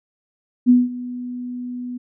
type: tone with ADSR envelope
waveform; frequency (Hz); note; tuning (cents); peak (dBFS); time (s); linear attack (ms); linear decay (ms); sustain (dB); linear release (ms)
sine; 246.9; B3; 0; -7; 0.66-1.98; 36; 190; -19; 13
effects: none